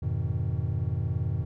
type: chord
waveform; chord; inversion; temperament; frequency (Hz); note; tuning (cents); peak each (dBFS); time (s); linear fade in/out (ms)
triangle; F half-diminished seventh; none; just; 87.31 / 104.77 / 125.72 / 157.15; F2 / Ab2 / Cb3 / Eb3; 0 / +16 / +31 / +18; -29 / -29 / -29 / -33; 0.02-1.45; 10
effects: none